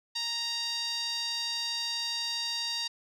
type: tone with band-pass filter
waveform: sawtooth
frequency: 932.3 Hz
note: A#5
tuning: in tune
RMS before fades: -33 dBFS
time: 0.15-2.88 s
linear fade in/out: 10 ms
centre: 4400 Hz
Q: 4.3
effects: none